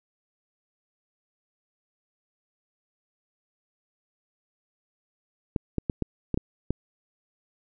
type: clicks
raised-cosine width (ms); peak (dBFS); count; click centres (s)
3; -12; 7; 5.562 / 5.783 / 5.898 / 6.023 / 6.343 / 6.375 / 6.706
effects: none